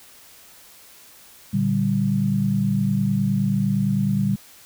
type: chord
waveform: sine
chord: G minor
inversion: first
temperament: equal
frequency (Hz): 116.54 / 146.83 / 196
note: Bb2 / D3 / G3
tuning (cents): 0 / 0 / 0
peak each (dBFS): -25 / -24 / -20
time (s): 1.53-4.36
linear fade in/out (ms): 10
effects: white hiss -48 dBFS RMS until 4.65 s